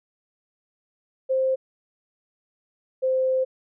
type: tone pair in turn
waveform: sine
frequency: 525 / 520.2 Hz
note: C5 / C5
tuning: +6 / -10 cents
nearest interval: unison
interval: 16 cents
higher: first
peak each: -19 / -19 dBFS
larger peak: neither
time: 1.29-1.56 / 3.02-3.45 s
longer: second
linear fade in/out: 20 ms
effects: none